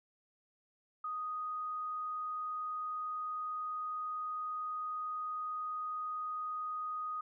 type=tone; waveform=sine; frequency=1244.5 Hz; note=D#6; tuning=in tune; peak=-36 dBFS; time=1.04-7.21 s; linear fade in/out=5 ms; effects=none